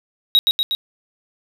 triangle tone with echo, 3812 Hz, A#7, 38 cents sharp, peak -8 dBFS, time 0.35-0.39 s, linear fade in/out 0 ms, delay 120 ms, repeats 3, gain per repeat -3 dB, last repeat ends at 0.75 s, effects none

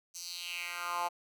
10% pulse tone with high-pass filter sweep, 174.61 Hz, F3, in tune, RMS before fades -38 dBFS, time 0.14-1.09 s, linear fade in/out 20 ms, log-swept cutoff 6200 to 800 Hz, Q 3.3, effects none

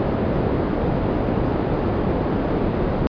white low-pass noise, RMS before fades -21 dBFS, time 0-3.07 s, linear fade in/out 0 ms, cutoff 440 Hz, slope 12 dB/octave, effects resampled to 11025 Hz

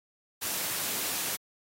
white high-pass noise, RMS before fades -32 dBFS, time 0.41-1.37 s, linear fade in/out 20 ms, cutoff 100 Hz, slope 12 dB/octave, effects AAC 48 kbps

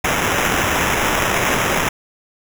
blue noise with sample-and-hold, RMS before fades -18 dBFS, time 0.04-1.89 s, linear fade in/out 5 ms, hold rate 4410 Hz, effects none

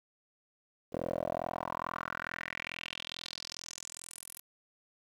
10% pulse tone with band-pass filter sweep, 42.32 Hz, E1, 46 cents sharp, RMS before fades -40 dBFS, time 0.92-4.41 s, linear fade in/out 20 ms, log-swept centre 450 to 12000 Hz, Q 3.9, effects 10-bit

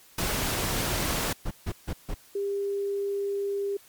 pink noise, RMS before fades -28 dBFS, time 0.18-1.33 s, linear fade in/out 5 ms
brown noise bursts, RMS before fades -29 dBFS, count 4, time 1.45-2.144 s, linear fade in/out 10 ms, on 61 ms, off 150 ms
sine tone, 400 Hz, G4, 35 cents sharp, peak -26 dBFS, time 2.35-3.77 s, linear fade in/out 5 ms
effects white hiss -55 dBFS RMS until 3.88 s + MP3 96 kbps

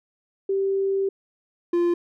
sine / triangle tone pair in turn, 390 / 346.6 Hz, G4 / F4, -9 / -13 cents, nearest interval major second, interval 204 cents, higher first, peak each -20 / -16 dBFS, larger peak second, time 0.49-1.09 / 1.73-1.94 s, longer first, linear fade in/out 5 ms, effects none

